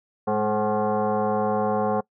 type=tone with frequency modulation; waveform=sine; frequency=110 Hz; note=A2; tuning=in tune; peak=-20 dBFS; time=0.27-2.01 s; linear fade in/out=10 ms; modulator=320 Hz; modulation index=2.7; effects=noise-tail reverb RT60 0.1 s tail -23 dB re dry